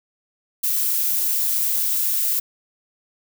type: noise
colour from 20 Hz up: violet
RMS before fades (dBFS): -21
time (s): 0.63-2.4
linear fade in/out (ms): 10
effects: none